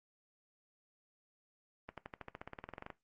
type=accelerating click train; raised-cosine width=0.5 ms; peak=-29 dBFS; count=18; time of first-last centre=1.89-2.902 s; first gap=87 ms; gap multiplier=0.95; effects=noise-tail reverb RT60 0.2 s tail -17 dB re dry + Opus 24 kbps